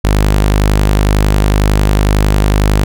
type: tone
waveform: sawtooth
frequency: 51 Hz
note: G#1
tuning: 31 cents flat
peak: -4 dBFS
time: 0.04-2.84 s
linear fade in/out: 5 ms
effects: none